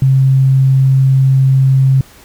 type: tone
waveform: sine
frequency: 133.5 Hz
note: C3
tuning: 35 cents sharp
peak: -6 dBFS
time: 0.02-2.01 s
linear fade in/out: 2 ms
effects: pink hiss -41 dBFS RMS until 2.24 s